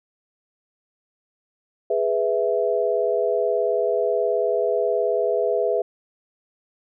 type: chord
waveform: sine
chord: E major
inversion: first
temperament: equal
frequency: 415.3 / 493.9 / 659.3 Hz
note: G#4 / B4 / E5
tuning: 0 / 0 / 0 cents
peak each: -23 dBFS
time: 1.9-5.82 s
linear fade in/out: 5 ms
effects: none